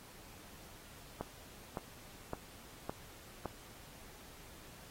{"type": "click train", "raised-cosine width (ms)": 1, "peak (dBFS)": -24, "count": 5, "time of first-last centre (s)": [1.21, 3.457], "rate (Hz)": 1.78, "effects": ["pink hiss -56 dBFS RMS until 4.9 s", "AAC 48 kbps"]}